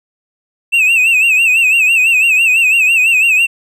triangle tone with vibrato, 2625 Hz, E7, 8 cents flat, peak -6 dBFS, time 0.72-3.47 s, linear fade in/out 20 ms, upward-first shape sine, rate 6 Hz, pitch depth 100 cents each way, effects none

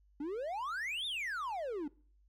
triangle exponential two-way sweep, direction up then down, 275.4 to 3729 to 275.4 Hz, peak -34 dBFS, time 0.2-1.88 s, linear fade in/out 5 ms, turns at 1.06 s, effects noise-tail reverb RT60 0.5 s tail -24 dB re dry + added 50 Hz sine -64 dBFS peak until 2.28 s

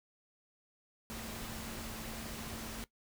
sine tone in noise, 225.1 Hz, A3, 40 cents sharp, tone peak -48 dBFS, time 1.1-2.84 s, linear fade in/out 0 ms, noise pink, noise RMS -44 dBFS, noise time 1.1-2.84 s, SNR -7 dB, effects noise-tail reverb RT60 0.1 s tail -18 dB re dry

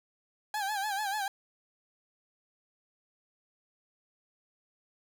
30% pulse tone with vibrato, 817 Hz, G#5, 29 cents flat, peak -28 dBFS, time 0.54-1.28 s, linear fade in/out 2 ms, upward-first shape sine, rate 6.8 Hz, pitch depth 98 cents each way, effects none

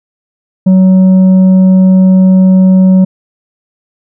sine tone with tanh clipping, 187.2 Hz, F#3, 20 cents sharp, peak -3 dBFS, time 0.66-3.05 s, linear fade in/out 10 ms, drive 5 dB, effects none

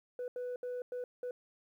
sine tone bursts at uneven times, 494.8 Hz, B4, 3 cents sharp, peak -34 dBFS, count 5, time 0.19-0.28 / 0.36-0.56 / 0.63-0.82 / 0.92-1.04 / 1.23-1.31 s, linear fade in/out 2 ms, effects tanh soft clip ceiling -35 dBFS + 12-bit

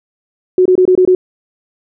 sine tone bursts, 368 Hz, F#4, 9 cents flat, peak -5 dBFS, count 6, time 0.58-1.15 s, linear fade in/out 2 ms, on 75 ms, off 24 ms, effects none

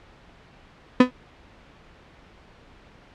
35% pulse tone with exponential decay, 251.5 Hz, B3, 32 cents sharp, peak -6 dBFS, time 1-1.11 s, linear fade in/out 5 ms, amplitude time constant 23 ms, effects pink hiss -51 dBFS RMS until 3.14 s + low-pass 3000 Hz 12 dB/octave

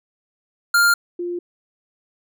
square / sine tone pair in turn, 1401 / 350.2 Hz, F6 / F4, +5 / +5 cents, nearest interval 2 octaves, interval 2400 cents, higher first, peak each -13 / -23 dBFS, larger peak first, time 0.74-0.94 / 1.19-1.39 s, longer neither, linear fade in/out 5 ms, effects none

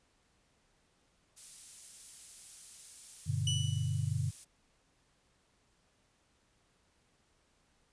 violet noise, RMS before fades -45 dBFS, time 1.36-4.45 s, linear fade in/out 20 ms
sine chord, G major, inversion none, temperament equal with one note detuned, 98 / 121.21 / 146.83 Hz, G2 / B2 / D3, 0 / -32 / 0 cents, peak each -35 dBFS, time 3.26-4.31 s, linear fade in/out 20 ms
sawtooth tone with exponential decay, 2961 Hz, F#7, 1 cent sharp, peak -27 dBFS, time 3.47-4.16 s, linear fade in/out 2 ms, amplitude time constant 150 ms
effects pink hiss -72 dBFS RMS until 7.92 s + resampled to 22050 Hz

